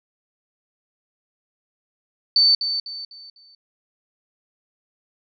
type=tone with echo; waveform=sine; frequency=4537 Hz; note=C#8; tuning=39 cents sharp; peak=-12 dBFS; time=2.36-2.55 s; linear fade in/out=2 ms; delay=250 ms; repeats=4; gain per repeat=-9 dB; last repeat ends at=3.55 s; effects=none